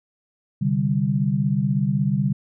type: chord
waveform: sine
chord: C suspended second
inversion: none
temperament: just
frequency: 130.81 / 147.16 / 196.22 Hz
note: C3 / D3 / G3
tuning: 0 / +4 / +2 cents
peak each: -24 / -22 / -22 dBFS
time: 0.61-2.33 s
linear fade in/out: 10 ms
effects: none